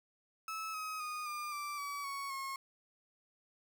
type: tone with pitch steps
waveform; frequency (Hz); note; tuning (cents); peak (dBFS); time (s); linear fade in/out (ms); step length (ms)
35% pulse; 1300 / 1266.6 / 1234.1 / 1202.5 / 1171.6 / 1141.6 / 1112.3 / 1083.7; E6 / D#6 / D#6 / D6 / D6 / D6 / C#6 / C#6; -24 / +30 / -15 / +41 / -5 / -49 / +6 / -40; -37; 0.48-2.56; 2; 260
effects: none